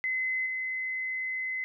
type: tone with level steps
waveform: sine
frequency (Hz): 2042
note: C7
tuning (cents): -43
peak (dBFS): -27 / -30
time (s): 0.04-1.64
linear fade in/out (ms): 0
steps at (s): 0.46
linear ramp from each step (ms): 5
effects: none